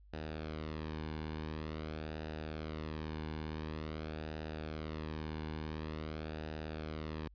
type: tone with flanger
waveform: sawtooth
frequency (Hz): 77.78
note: D#2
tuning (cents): 0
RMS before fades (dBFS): -42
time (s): 0.13-7.28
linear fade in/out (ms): 5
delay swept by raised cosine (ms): 0.91 to 1.57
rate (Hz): 0.47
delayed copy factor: -0.55
effects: added 50 Hz sine -57 dBFS peak until 7.34 s + resampled to 11025 Hz